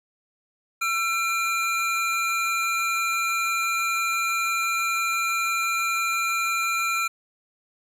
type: tone pair together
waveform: square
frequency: 1347 / 2397 Hz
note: E6 / D7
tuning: +37 / +35 cents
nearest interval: minor seventh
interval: 998 cents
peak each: -26 dBFS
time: 0.81-7.08 s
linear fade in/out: 10 ms
effects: low-pass 12000 Hz 12 dB/octave + 9-bit